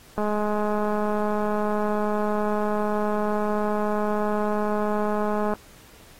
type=click train; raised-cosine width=1 ms; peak=-13 dBFS; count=1126; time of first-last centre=0.18-5.537 s; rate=210 Hz; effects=pink hiss -51 dBFS RMS until 6.19 s + AAC 48 kbps